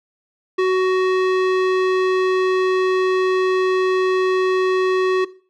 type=tone; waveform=square; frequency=372.9 Hz; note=F#4; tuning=14 cents sharp; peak=-15 dBFS; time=0.58-5.25 s; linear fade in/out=10 ms; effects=noise-tail reverb RT60 0.4 s tail -18 dB re dry + low-pass 3000 Hz 12 dB/octave